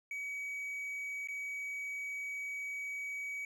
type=tone with dropouts; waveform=triangle; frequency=2268 Hz; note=C#7; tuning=39 cents sharp; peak=-36 dBFS; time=0.11-3.45 s; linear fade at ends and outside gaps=2 ms; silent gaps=1.274-1.285 s; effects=none